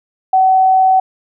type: tone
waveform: sine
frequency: 756 Hz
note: F#5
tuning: 37 cents sharp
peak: -7 dBFS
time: 0.33-1 s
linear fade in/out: 5 ms
effects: none